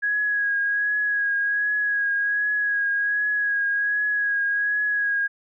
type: tone with vibrato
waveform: sine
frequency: 1658 Hz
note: G#6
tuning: 3 cents flat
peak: -20 dBFS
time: 0.02-5.28 s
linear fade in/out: 20 ms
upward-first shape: triangle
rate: 1.3 Hz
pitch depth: 31 cents each way
effects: none